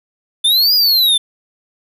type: exponential two-way sweep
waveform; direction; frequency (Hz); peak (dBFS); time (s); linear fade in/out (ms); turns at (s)
square; up then down; 3500 to 4978 to 3500; -10; 0.44-1.18; 10; 0.74
effects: none